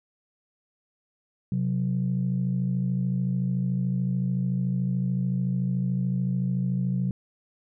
sine tone pair together, 130 / 183.66 Hz, C3 / F#3, -11 / -13 cents, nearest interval tritone, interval 598 cents, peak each -25 dBFS, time 1.52-7.11 s, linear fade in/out 2 ms, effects tanh soft clip ceiling -17 dBFS

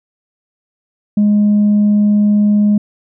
sine tone, 207.7 Hz, G#3, in tune, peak -6 dBFS, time 1.17-2.78 s, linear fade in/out 5 ms, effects tanh soft clip ceiling -6 dBFS

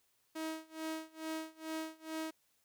sawtooth tone with tremolo, 318.1 Hz, D#4, 38 cents sharp, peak -33 dBFS, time 0.35-2.31 s, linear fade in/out 10 ms, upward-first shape sine, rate 2.3 Hz, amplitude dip 95%, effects white hiss -75 dBFS RMS until 2.64 s

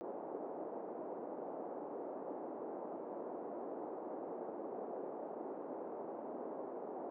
pink band-pass noise, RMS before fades -45 dBFS, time 0.01-7.1 s, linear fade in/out 0 ms, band 300 to 790 Hz, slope 24 dB/octave, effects none

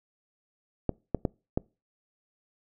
clicks, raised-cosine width 2 ms, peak -12 dBFS, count 4, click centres 0.893 / 1.147 / 1.252 / 1.575 s, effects noise-tail reverb RT60 0.3 s tail -25 dB re dry

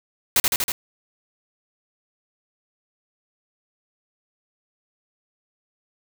white noise with echo, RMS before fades -17 dBFS, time 0.36-0.4 s, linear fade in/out 2 ms, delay 80 ms, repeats 4, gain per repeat -2 dB, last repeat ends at 0.72 s, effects none

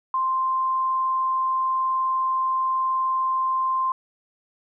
sine tone, 1046.5 Hz, C6, in tune, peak -20 dBFS, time 0.14-3.92 s, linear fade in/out 2 ms, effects none

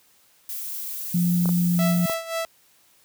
violet noise, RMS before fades -32 dBFS, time 0.49-2.14 s, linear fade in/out 2 ms
sine tone, 175.6 Hz, F3, 10 cents sharp, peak -18 dBFS, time 1.14-2.06 s, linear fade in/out 5 ms
clicks, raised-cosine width 1 ms, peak -18 dBFS, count 3, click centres 1.457 / 1.491 / 2.097 s
sawtooth tone with tremolo, 659.3 Hz, E5, in tune, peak -20 dBFS, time 1.79-2.45 s, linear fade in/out 0 ms, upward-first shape sine, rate 3.8 Hz, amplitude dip 75%
effects white hiss -59 dBFS RMS until 3.04 s + high-pass 60 Hz 12 dB/octave

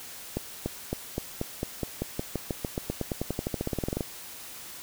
accelerating click train, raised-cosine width 2 ms, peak -15 dBFS, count 30, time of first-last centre 0.37-4.008 s, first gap 290 ms, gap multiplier 0.93, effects white hiss -43 dBFS RMS until 4.82 s

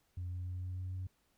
sine tone with pitch steps, 89.3 / 89.97 / 90.65 / 91.33 / 92.02 / 92.72 Hz, F2 / F#2 / F#2 / F#2 / F#2 / F#2, +39 / -48 / -35 / -22 / -9 / +4 cents, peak -36 dBFS, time 0.17-1.07 s, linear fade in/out 5 ms, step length 150 ms, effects tanh soft clip ceiling -35 dBFS + pink hiss -75 dBFS RMS until 1.37 s

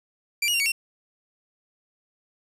sawtooth tone with pitch steps, 2353 / 2887 / 2769 / 2247 / 2729 Hz, D7 / F#7 / F7 / C#7 / F7, +3 / -43 / -15 / +23 / -41 cents, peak -18 dBFS, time 0.42-0.72 s, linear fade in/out 5 ms, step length 60 ms, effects resampled to 32000 Hz + 8-bit

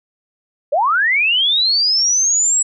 sine linear sweep, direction up, 523.3 to 7830 Hz, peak -12 dBFS, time 0.72-2.63 s, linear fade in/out 10 ms, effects none

